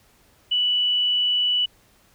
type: tone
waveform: sine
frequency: 2960 Hz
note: F#7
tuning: in tune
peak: -18 dBFS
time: 0.51-1.66 s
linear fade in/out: 10 ms
effects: pink hiss -58 dBFS RMS until 2.14 s